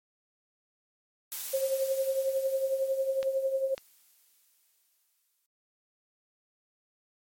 blue noise with exponential decay, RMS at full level -35 dBFS, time 1.32-5.46 s, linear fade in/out 0 ms, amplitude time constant 900 ms
sine tone with tremolo, 535 Hz, C5, 38 cents sharp, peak -23 dBFS, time 1.53-3.75 s, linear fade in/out 10 ms, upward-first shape triangle, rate 11 Hz, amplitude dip 70%
clicks, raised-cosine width 0.2 ms, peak -21 / -23 dBFS, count 2, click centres 3.229 / 3.779 s
effects MP3 64 kbps

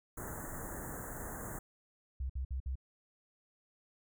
pink band-stop noise, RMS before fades -43 dBFS, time 0.17-1.59 s, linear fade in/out 5 ms, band 1900 to 6600 Hz, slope 96 dB/octave
sine tone bursts, 65.41 Hz, C2, in tune, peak -34 dBFS, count 4, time 2.2-2.755 s, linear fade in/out 5 ms, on 96 ms, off 57 ms
effects none

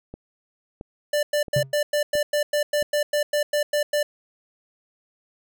click train, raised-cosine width 2 ms, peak -23 dBFS, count 5, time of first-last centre 0.14-2.825 s, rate 1.49 Hz
square tone bursts, 590 Hz, D5, 8 cents sharp, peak -20 dBFS, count 15, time 1.13-4.03 s, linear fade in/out 5 ms, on 100 ms, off 100 ms
triangle tone with exponential decay, 134.6 Hz, C3, 49 cents sharp, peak -16 dBFS, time 1.56-1.74 s, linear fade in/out 5 ms, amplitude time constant 38 ms
effects none

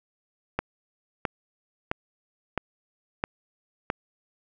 click train, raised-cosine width 0.5 ms, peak -10 dBFS, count 6, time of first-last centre 0.59-3.901 s, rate 1.51 Hz, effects none

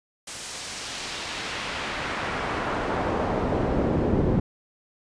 brown noise with band-pass filter sweep, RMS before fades -27 dBFS, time 0.27-4.4 s, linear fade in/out 5 ms, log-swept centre 9100 to 270 Hz, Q 0.84, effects resampled to 22050 Hz

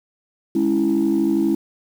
sine chord, C# minor, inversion second, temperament equal, 207.7 / 277.2 / 329.6 Hz, G#3 / C#4 / E4, 0 / 0 / 0 cents, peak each -21 / -20 / -17 dBFS, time 0.55-1.55 s, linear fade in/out 5 ms, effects tanh soft clip ceiling -10 dBFS + 7-bit

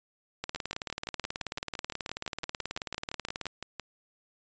two click trains, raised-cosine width 0.2 ms, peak -16 / -19 dBFS, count 57 / 20, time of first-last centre 0.44-3.467 / 0.56-3.797 s, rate 18.5 / 5.87 Hz, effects resampled to 16000 Hz

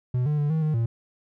triangle tone with pitch steps, 124.9 / 149.6 / 146.5 / 158.9 / 154 / 115.4 Hz, B2 / D3 / D3 / D#3 / D#3 / A#2, +20 / +32 / -4 / +37 / -17 / -17 cents, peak -19 dBFS, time 0.14-0.86 s, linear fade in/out 5 ms, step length 120 ms, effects none

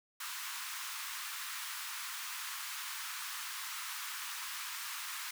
pink high-pass noise, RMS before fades -42 dBFS, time 0.2-5.31 s, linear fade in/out 5 ms, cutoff 1000 Hz, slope 48 dB/octave, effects none

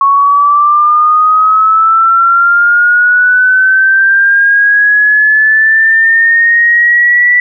sine linear sweep, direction up, 1102 to 1965 Hz, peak -4 dBFS, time 0.01-7.4 s, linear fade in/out 2 ms, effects none

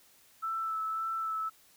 sine tone with vibrato, 1318.5 Hz, E6, in tune, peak -31 dBFS, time 0.42-1.5 s, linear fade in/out 20 ms, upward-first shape sine, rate 1.8 Hz, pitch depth 17 cents each way, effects white hiss -62 dBFS RMS until 1.76 s

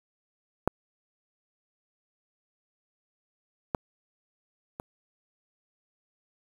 clicks, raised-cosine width 1 ms, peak -8 / -12 / -22 dBFS, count 3, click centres 0.676 / 3.748 / 4.799 s, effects 7-bit

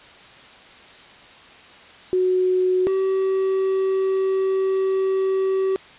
sine / triangle tone pair in turn, 368.5 / 382.6 Hz, F#4 / G4, -7 / -42 cents, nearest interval minor second, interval 65 cents, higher second, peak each -16 dBFS, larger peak neither, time 2.13-2.87 / 2.87-5.76 s, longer second, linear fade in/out 0 ms, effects white hiss -45 dBFS RMS until 5.98 s + resampled to 8000 Hz

